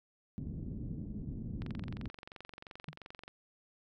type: low-pass noise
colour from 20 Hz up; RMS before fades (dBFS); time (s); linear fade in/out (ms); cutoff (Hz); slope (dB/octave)
white; -41; 0.38-2.08; 0; 240; 24
type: click train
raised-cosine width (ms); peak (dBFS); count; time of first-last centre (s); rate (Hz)
0.3; -31; 39; 1.62-3.279; 22.9
type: tone with exponential decay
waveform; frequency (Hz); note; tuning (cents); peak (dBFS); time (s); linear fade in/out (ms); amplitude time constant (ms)
sine; 152.7; D#3; -32; -36; 2.88-2.96; 2; 16
effects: none